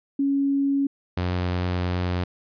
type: tone pair in turn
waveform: sine / sawtooth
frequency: 277.8 / 89.7 Hz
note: C#4 / F2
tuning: +4 / +47 cents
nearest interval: octave + minor sixth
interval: 1957 cents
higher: first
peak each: -19 dBFS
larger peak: neither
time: 0.19-0.87 / 1.17-2.24 s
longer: second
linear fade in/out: 5 ms
effects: resampled to 11025 Hz